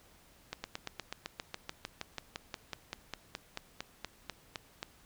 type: slowing click train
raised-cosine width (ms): 0.2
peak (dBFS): -20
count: 25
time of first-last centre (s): 0.53-4.829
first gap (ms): 110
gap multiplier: 1.04
effects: pink hiss -62 dBFS RMS until 5.05 s